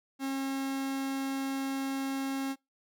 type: tone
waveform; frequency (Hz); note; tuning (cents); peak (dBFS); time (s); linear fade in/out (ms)
45% pulse; 270.5; C#4; -42; -31; 0.19-2.56; 50
effects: noise-tail reverb RT60 0.2 s tail -24 dB re dry